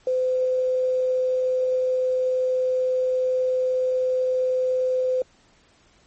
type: tone with quantisation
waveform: sine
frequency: 511 Hz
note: C5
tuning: 41 cents flat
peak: -19 dBFS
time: 0.07-5.22 s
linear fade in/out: 2 ms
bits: 8
effects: pink hiss -58 dBFS RMS until 6.06 s + MP3 32 kbps